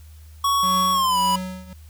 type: tone with pitch glide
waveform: square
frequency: 1116 to 982.8 Hz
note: C#6 to B5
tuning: +11 to -9 cents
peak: -18 dBFS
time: 0.44-1.36 s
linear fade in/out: 5 ms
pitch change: -220 cents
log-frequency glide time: 0.92-1.18 s
type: tone with tremolo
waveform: square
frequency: 185 Hz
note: F#3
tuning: in tune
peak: -26 dBFS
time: 0.63-1.73 s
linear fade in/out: 0 ms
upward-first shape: triangle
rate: 1.7 Hz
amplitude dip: 90%
effects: added 77 Hz sine -41 dBFS peak until 1.89 s + white hiss -56 dBFS RMS until 1.89 s